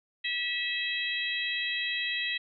harmonic tone, 649 Hz, E5, 27 cents flat, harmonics 3 / 4 / 5 / 6, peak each -33 / -34 / -35 / -36 dBFS, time 0.24-2.38 s, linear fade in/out 10 ms, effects none

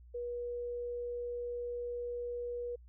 sine tone, 482.8 Hz, B4, 39 cents flat, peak -36 dBFS, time 0.14-2.76 s, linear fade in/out 10 ms, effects added 60 Hz sine -53 dBFS peak until 2.88 s

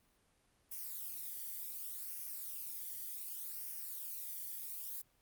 violet noise with flanger, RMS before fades -44 dBFS, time 0.71-5.02 s, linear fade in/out 10 ms, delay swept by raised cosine 0.25 to 0.77 ms, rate 0.67 Hz, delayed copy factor -0.6, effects pink hiss -73 dBFS RMS until 5.21 s + Opus 32 kbps

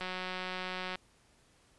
click train, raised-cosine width 0.3 ms, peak -22 dBFS, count 175, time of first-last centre 0.01-0.956 s, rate 184 Hz, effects pink hiss -66 dBFS RMS until 1.78 s + resampled to 24000 Hz

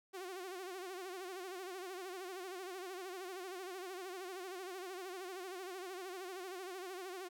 sawtooth tone with vibrato, 370 Hz, F#4, in tune, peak -40 dBFS, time 0.13-7.29 s, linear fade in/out 20 ms, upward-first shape sine, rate 13 Hz, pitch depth 94 cents each way, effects none

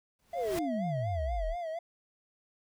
pink noise with exponential growth, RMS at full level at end -36 dBFS, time 0.19-0.59 s, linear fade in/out 1 ms, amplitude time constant 85 ms
triangle tone with vibrato, 669 Hz, E5, 25 cents sharp, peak -32 dBFS, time 0.33-1.79 s, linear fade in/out 5 ms, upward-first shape sine, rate 4.2 Hz, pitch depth 98 cents each way
sine exponential sweep, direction down, 587.3 to 33.55 Hz, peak -31 dBFS, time 0.34-1.56 s, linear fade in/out 50 ms
effects none

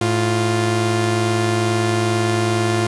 sawtooth tone pair together, 109.1 / 349.6 Hz, A2 / F4, -14 / +2 cents, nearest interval octave + minor sixth, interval 2016 cents, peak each -15 dBFS, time 0.01-2.87 s, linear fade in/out 5 ms, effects resampled to 24000 Hz + 8-bit

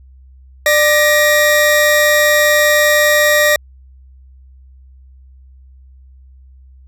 40% pulse tone pair together, 595 / 1890.1 Hz, D5 / A#6, +22 / +23 cents, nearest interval octave + minor sixth, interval 2001 cents, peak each -11 dBFS, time 0.66-3.56 s, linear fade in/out 2 ms, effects added 65 Hz sine -39 dBFS peak until 6.87 s

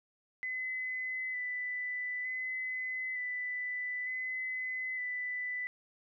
sine tone with vibrato, 2008 Hz, B6, 28 cents sharp, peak -34 dBFS, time 0.43-5.67 s, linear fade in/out 0 ms, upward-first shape square, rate 0.55 Hz, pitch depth 15 cents each way, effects none

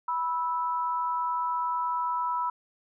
sine tone pair together, 982.9 / 1312 Hz, B5 / E6, -9 / -9 cents, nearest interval perfect fourth, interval 500 cents, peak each -27 / -32 dBFS, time 0.08-2.5 s, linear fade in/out 5 ms, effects none

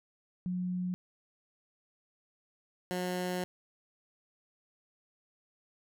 sine / 15% pulse tone pair in turn, 180.9 / 180.9 Hz, F#3 / F#3, -39 / -39 cents, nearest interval unison, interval 0 cents, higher neither, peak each -31 / -26 dBFS, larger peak second, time 0.46-0.94 / 2.91-3.44 s, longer second, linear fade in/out 0 ms, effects none

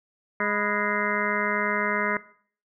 harmonic tone with a mistuned harmonic, 207.7 Hz, G#3, in tune, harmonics 1 / 2 / 3 / 5 / 6 / 7 / 8 / 9 / 10, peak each -32 / -32 / -32 / -32 / -32 / -32 / -32 / -32 / -32 dBFS, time 0.4-2.17 s, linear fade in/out 2 ms, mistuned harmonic 5, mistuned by -72 cents, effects noise-tail reverb RT60 0.5 s tail -18 dB re dry

